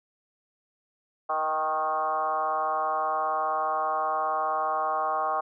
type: tone with frequency modulation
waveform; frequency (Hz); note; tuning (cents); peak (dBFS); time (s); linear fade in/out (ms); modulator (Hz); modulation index
sine; 936; A#5; +7; -24; 1.29-5.41; 10; 155; 2.1
effects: none